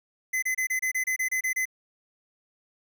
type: tone bursts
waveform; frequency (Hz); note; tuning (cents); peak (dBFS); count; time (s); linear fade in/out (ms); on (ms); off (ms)
square; 2035; C7; -49; -25; 11; 0.33-1.655; 10; 95; 28
effects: none